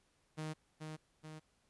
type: tone with echo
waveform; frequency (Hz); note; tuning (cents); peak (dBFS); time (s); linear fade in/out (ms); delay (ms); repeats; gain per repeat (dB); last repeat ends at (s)
sawtooth; 155.7; D#3; +2; -36; 0.37-0.54; 20; 430; 2; -4; 1.4
effects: pink hiss -75 dBFS RMS until 1.69 s + resampled to 24000 Hz